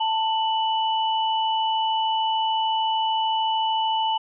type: tone pair together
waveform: sine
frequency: 886.7 / 2967 Hz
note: A5 / F#7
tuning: +13 / +4 cents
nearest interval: octave + major sixth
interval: 2091 cents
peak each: -21 / -27 dBFS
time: 0-4.18 s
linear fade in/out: 10 ms
effects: none